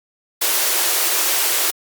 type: high-pass noise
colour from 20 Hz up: white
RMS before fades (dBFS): -18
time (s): 0.41-1.71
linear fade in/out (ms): 10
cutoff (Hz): 310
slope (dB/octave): 96
effects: Opus 48 kbps